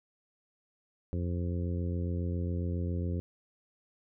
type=harmonic tone; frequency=87.31 Hz; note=F2; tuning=in tune; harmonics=1 / 2 / 3 / 4 / 5 / 6; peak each=-31 / -37 / -41 / -43 / -45 / -47 dBFS; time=1.13-3.2 s; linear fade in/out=0 ms; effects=none